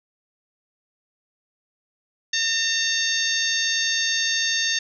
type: harmonic tone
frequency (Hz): 909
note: A#5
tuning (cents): -44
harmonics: 2 / 3 / 4 / 5 / 6 / 7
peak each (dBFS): -26 / -30 / -26 / -28 / -30 / -27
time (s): 2.33-4.79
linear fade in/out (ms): 5
effects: none